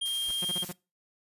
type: tone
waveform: square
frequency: 3210 Hz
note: G7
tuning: 40 cents sharp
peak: -29 dBFS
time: 0.01-0.64 s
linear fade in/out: 10 ms
type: noise with tremolo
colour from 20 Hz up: blue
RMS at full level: -39 dBFS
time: 0.05-0.73 s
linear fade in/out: 10 ms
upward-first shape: triangle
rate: 12 Hz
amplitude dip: 25%
type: noise with exponential growth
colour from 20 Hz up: pink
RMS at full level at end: -42 dBFS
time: 0.19-0.31 s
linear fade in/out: 0 ms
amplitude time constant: 26 ms
type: tone bursts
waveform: sawtooth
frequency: 178.7 Hz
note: F3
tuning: 40 cents sharp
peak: -31 dBFS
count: 5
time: 0.42-0.717 s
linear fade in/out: 5 ms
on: 29 ms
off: 38 ms
effects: noise-tail reverb RT60 0.3 s tail -24 dB re dry + resampled to 32000 Hz